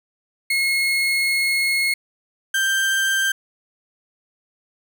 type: tone pair in turn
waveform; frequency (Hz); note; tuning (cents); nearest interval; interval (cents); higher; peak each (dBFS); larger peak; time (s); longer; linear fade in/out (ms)
35% pulse; 2165 / 1573.2; C#7 / G6; -41 / +6; tritone; 553; first; -16 / -16; neither; 0.5-1.94 / 2.54-3.32; first; 5
effects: none